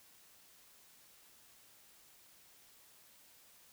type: silence
effects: white hiss -63 dBFS RMS until 3.72 s